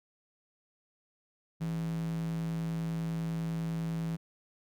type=tone with high-pass filter; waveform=square; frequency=55 Hz; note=A1; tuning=in tune; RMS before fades=-34 dBFS; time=1.6-4.17 s; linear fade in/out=20 ms; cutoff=150 Hz; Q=6.8; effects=none